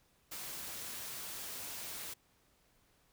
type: noise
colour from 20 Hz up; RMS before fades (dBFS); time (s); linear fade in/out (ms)
white; -44; 0.31-2.14; 10
effects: pink hiss -71 dBFS RMS until 3.12 s